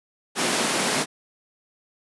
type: high-pass noise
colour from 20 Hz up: pink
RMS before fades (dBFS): -23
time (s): 0.35-1.06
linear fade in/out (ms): 50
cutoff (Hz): 190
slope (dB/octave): 24
effects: resampled to 24000 Hz